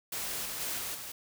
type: noise with level steps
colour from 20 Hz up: white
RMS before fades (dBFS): -36 / -38 / -35 / -37 / -42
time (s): 0.12-1.12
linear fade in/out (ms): 5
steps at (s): 0.45 / 0.6 / 0.78 / 0.94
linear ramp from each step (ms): 10
effects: none